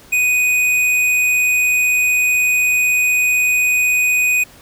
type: tone with tanh clipping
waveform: sine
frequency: 2489 Hz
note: D#7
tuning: in tune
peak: -14 dBFS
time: 0.12-4.44 s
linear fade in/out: 10 ms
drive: 14 dB
effects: pink hiss -44 dBFS RMS until 4.61 s